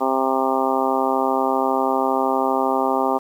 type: harmonic tone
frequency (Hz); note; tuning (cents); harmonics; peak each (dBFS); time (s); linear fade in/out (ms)
132.6; C3; +23; 2 / 3 / 4 / 5 / 6 / 7 / 8 / 9; -25 / -25 / -26 / -26 / -23 / -25 / -29 / -27; 0-3.19; 20
effects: 8-bit